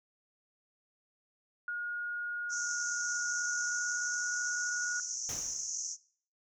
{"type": "tone with pitch glide", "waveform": "sine", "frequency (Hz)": [1435, 1449.2], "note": ["F6", "F#6"], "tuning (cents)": [47, -36], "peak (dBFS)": -33, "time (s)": [1.68, 5], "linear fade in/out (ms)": 2, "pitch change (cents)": 17, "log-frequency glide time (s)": [2.93, 4.21]}
{"type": "band-pass noise", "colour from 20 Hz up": "pink", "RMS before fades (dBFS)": -38, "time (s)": [2.49, 5.97], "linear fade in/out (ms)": 50, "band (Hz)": [5700, 6800], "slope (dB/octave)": 96}
{"type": "noise with exponential decay", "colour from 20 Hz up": "pink", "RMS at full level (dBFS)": -41, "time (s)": [5.29, 5.8], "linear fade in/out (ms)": 2, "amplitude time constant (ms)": 110}
{"effects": ["noise-tail reverb RT60 0.5 s tail -20 dB re dry"]}